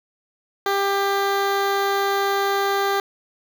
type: tone with notch filter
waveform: 15% pulse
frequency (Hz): 396.5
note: G4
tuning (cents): +20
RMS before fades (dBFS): -21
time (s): 0.66-3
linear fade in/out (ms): 2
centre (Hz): 8500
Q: 0.95
effects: none